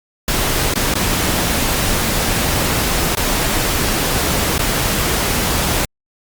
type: noise with dropouts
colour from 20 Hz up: pink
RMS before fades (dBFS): -17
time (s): 0.28-5.85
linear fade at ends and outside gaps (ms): 2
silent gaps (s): 0.739-0.756 / 0.94-0.953 / 3.151-3.17 / 4.581-4.591
effects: Opus 48 kbps